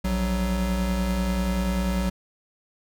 square tone pair together, 59 / 187.3 Hz, A#1 / F#3, +22 / +21 cents, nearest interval octave + minor sixth, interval 1999 cents, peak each -26 / -26 dBFS, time 0.04-2.1 s, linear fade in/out 10 ms, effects none

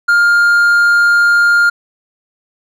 triangle tone, 1407 Hz, F6, 12 cents sharp, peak -5 dBFS, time 0.08-1.7 s, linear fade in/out 10 ms, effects none

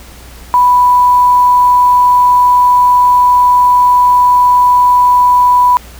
sine tone with quantisation, 988 Hz, B5, in tune, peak -4 dBFS, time 0.54-5.77 s, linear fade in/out 0 ms, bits 5, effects added 60 Hz sine -33 dBFS peak until 5.99 s + pink hiss -36 dBFS RMS until 5.99 s

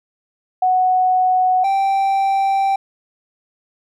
sine / triangle tone pair in turn, 740 / 781.5 Hz, F#5 / G5, 0 / -6 cents, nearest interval minor second, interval 94 cents, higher second, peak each -12 dBFS, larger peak neither, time 0.62-1.64 / 1.64-2.76 s, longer second, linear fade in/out 5 ms, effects none

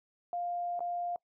sine tone with dropouts, 701 Hz, F5, 6 cents sharp, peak -32 dBFS, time 0.33-1.16 s, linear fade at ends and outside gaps 1 ms, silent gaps 0.793-0.805 s, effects noise-tail reverb RT60 0.1 s tail -25 dB re dry

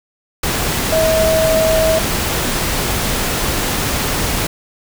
sine tone in noise, 641 Hz, E5, 49 cents flat, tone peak -12 dBFS, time 0.92-1.99 s, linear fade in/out 5 ms, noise pink, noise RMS -18 dBFS, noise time 0.43-4.47 s, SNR +3 dB, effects none

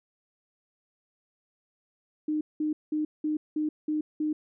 sine tone bursts, 305.5 Hz, D#4, 32 cents flat, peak -25 dBFS, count 7, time 2.28-4.33 s, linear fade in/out 5 ms, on 130 ms, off 190 ms, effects none

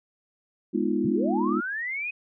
sine chord, F half-diminished seventh, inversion first, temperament equal, 207.7 / 246.9 / 311.1 / 349.2 Hz, Ab3 / Cb4 / Eb4 / F4, 0 / 0 / 0 / 0 cents, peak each -28 dBFS, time 0.73-1.61 s, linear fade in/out 20 ms
sine linear sweep, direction up, 98.3 to 2540 Hz, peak -28 dBFS, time 1.04-2.11 s, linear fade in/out 10 ms
effects none

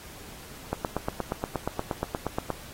click train, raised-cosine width 1 ms, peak -13 dBFS, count 16, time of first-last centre 0.73-2.503 s, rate 8.46 Hz, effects pink hiss -46 dBFS RMS until 2.73 s + AAC 48 kbps

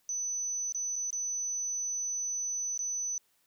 sine tone with dropouts, 6000 Hz, F#8, 23 cents sharp, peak -31 dBFS, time 0.09-3.18 s, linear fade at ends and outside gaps 1 ms, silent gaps 0.723-0.747 / 0.958-0.962 / 1.105-1.128 / 2.777-2.791 s, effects white hiss -71 dBFS RMS until 3.46 s

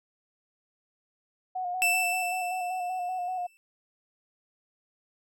sine tone with vibrato, 727 Hz, F#5, 31 cents flat, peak -29 dBFS, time 1.55-3.47 s, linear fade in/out 10 ms, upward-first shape square, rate 5.2 Hz, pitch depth 33 cents each way
45% pulse tone with exponential decay, 2656 Hz, E7, 12 cents sharp, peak -21 dBFS, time 1.82-3.57 s, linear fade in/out 0 ms, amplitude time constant 380 ms
effects none

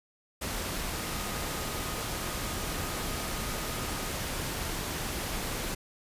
sine tone in noise, 1244.5 Hz, D#6, in tune, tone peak -45 dBFS, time 0.93-4.09 s, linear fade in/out 10 ms, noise pink, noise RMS -34 dBFS, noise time 0.41-5.75 s, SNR -14 dB, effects resampled to 32000 Hz

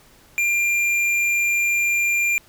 sine tone with tanh clipping, 2389 Hz, D7, 29 cents sharp, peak -19 dBFS, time 0.38-2.38 s, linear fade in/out 0 ms, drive 12 dB, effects pink hiss -52 dBFS RMS until 2.48 s

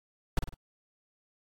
brown noise with echo, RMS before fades -24 dBFS, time 0.37-0.39 s, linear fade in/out 2 ms, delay 51 ms, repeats 3, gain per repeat -7 dB, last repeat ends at 0.543 s, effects AAC 64 kbps

